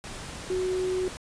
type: tone in noise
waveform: sine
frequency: 370 Hz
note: F#4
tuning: in tune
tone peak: -25 dBFS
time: 0.5-1.08 s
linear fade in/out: 0 ms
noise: pink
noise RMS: -39 dBFS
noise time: 0.04-1.17 s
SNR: +11 dB
effects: resampled to 22050 Hz